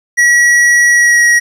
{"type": "tone with pitch glide", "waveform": "square", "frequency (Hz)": [1924, 1903], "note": ["B6", "A#6"], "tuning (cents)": [-46, 35], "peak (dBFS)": -6, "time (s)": [0.17, 1.4], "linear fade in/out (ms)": 20, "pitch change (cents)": -19, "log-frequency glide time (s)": [0.9, 1.23], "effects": ["low-pass 9000 Hz 12 dB/octave", "8-bit"]}